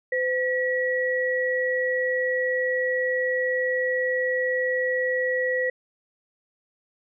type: tone pair together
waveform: sine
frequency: 509 / 1927 Hz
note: C5 / B6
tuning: -48 / -43 cents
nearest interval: octave + major seventh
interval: 2305 cents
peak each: -24 / -25 dBFS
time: 0.12-5.7 s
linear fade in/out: 5 ms
effects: none